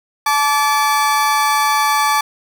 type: tone pair together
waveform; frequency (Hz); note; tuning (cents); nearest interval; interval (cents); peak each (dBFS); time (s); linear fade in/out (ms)
35% pulse; 865.2 / 1157; A5 / D6; -29 / -26; perfect fourth; 503; -14; 0.26-2.21; 5
effects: none